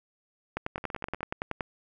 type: two click trains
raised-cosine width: 0.5 ms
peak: -15 / -23 dBFS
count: 12 / 8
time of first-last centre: 0.57-1.608 / 0.78-1.207 s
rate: 10.6 / 16.4 Hz
effects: none